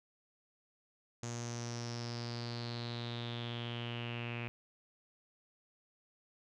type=tone with low-pass filter sweep; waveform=sawtooth; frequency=118.6 Hz; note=A#2; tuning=30 cents sharp; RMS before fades=-41 dBFS; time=1.23-4.48 s; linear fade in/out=0 ms; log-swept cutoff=6700 to 2500 Hz; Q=6.9; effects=none